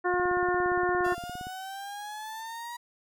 harmonic tone, 358.3 Hz, F4, 44 cents sharp, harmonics 1 / 2 / 3 / 4 / 5, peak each -27 / -30 / -32 / -33 / -34 dBFS, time 0.04-1.15 s, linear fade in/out 20 ms
click train, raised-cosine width 3 ms, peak -30 dBFS, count 24, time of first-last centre 0.14-1.469 s, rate 17.3 Hz
35% pulse exponential sweep, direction up, 678 to 962 Hz, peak -35 dBFS, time 1.04-2.77 s, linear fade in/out 10 ms
effects none

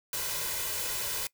white noise with comb filter, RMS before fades -33 dBFS, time 0.13-1.27 s, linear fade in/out 2 ms, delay 2 ms, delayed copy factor +0.7, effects noise-tail reverb RT60 0.1 s tail -21 dB re dry

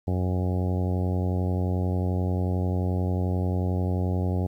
harmonic tone, 91.3 Hz, F#2, 23 cents flat, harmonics 1 / 2 / 3 / 4 / 5 / 6 / 7 / 8 / 9, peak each -24 / -30 / -34 / -36 / -38 / -40 / -41 / -42 / -43 dBFS, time 0.07-4.47 s, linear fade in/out 10 ms, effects 10-bit

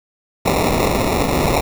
blue noise with sample-and-hold, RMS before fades -17 dBFS, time 0.45-1.61 s, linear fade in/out 10 ms, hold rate 1575 Hz, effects none

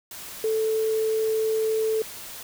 sine tone in noise, 440 Hz, A4, in tune, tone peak -21 dBFS, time 0.44-2.02 s, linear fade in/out 2 ms, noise white, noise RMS -39 dBFS, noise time 0.11-2.43 s, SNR +15 dB, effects none

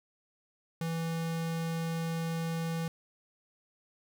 square tone, 164.81 Hz, E3, in tune, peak -32 dBFS, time 0.81-2.88 s, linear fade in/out 2 ms, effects 12-bit

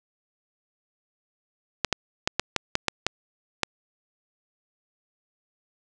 clicks, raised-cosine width 0.2 ms, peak -4 dBFS, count 9, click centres 1.847 / 1.927 / 2.275 / 2.396 / 2.563 / 2.754 / 2.883 / 3.066 / 3.633 s, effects resampled to 24000 Hz + 7-bit

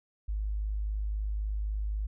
sine tone, 51.9 Hz, G#1, in tune, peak -29 dBFS, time 0.28-2.07 s, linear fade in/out 10 ms, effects none

